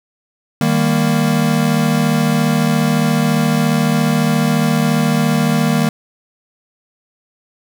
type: chord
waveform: square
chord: Eb major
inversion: none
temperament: equal with one note detuned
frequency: 155.56 / 198.73 / 233.1 Hz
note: Eb3 / G3 / Bb3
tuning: 0 / +24 / 0 cents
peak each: -17 / -19 / -17 dBFS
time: 0.61-5.89 s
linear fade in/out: 2 ms
effects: none